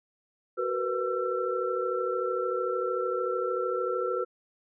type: tone cluster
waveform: sine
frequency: 374 / 463.7 / 497 / 1342 Hz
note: F#4 / A#4 / B4 / E6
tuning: +19 / -9 / +11 / +31 cents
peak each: -32 / -35 / -30 / -33 dBFS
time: 0.57-4.25 s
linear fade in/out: 20 ms
effects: none